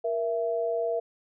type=tone pair together; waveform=sine; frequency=470.8 / 665 Hz; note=A#4 / E5; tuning=+17 / +15 cents; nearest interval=tritone; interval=598 cents; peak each=-28 dBFS; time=0.04-1 s; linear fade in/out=10 ms; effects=none